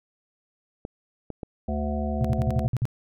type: clicks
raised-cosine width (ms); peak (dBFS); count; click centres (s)
2; -20; 3; 0.851 / 1.303 / 1.432
type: harmonic tone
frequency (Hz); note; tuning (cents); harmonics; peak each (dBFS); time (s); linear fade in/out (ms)
73.42; D2; 0; 1 / 3 / 5 / 7 / 9 / 10; -28 / -29 / -39 / -37 / -34 / -36; 1.68-2.67; 5
type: tone bursts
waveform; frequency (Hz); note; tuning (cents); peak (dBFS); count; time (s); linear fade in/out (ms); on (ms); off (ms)
sine; 122.9; B2; -8; -20; 8; 2.21-2.854; 0; 35; 52
effects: none